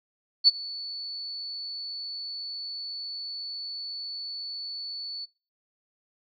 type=tone with ADSR envelope; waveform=sine; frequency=4454 Hz; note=C#8; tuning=7 cents sharp; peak=-11 dBFS; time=0.44-5.26 s; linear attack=38 ms; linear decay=23 ms; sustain=-22 dB; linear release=21 ms; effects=noise-tail reverb RT60 0.4 s tail -25 dB re dry